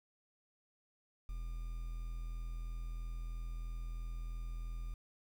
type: tone with quantisation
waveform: triangle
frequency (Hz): 41.51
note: E1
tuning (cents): +13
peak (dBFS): -37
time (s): 1.29-4.94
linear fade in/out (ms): 0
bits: 10
effects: none